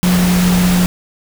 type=tone in noise; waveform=sine; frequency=179.7 Hz; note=F3; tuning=50 cents sharp; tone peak=-10 dBFS; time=0.03-0.86 s; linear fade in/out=0 ms; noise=pink; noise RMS=-19 dBFS; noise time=0.03-0.86 s; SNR=+6 dB; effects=none